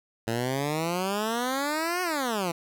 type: exponential two-way sweep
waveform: 10% pulse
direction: up then down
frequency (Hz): 111.4 to 370 to 163.2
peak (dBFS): -18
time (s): 0.27-2.52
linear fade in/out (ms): 10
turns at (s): 2.02
effects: none